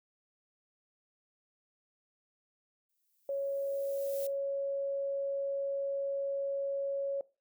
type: noise with exponential growth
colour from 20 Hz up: violet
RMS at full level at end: -42 dBFS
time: 2.89-4.27 s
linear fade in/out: 5 ms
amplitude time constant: 300 ms
type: tone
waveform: sine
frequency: 554.4 Hz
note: C#5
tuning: in tune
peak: -31 dBFS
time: 3.29-7.21 s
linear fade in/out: 2 ms
effects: noise-tail reverb RT60 0.3 s tail -20 dB re dry